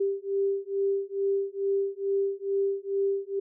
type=beating tone pair; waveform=sine; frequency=393.3 / 395.6 Hz; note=G4 / G4; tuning=+6 / +16 cents; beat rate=2.3 Hz; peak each=-28 dBFS; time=0-3.4 s; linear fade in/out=10 ms; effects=none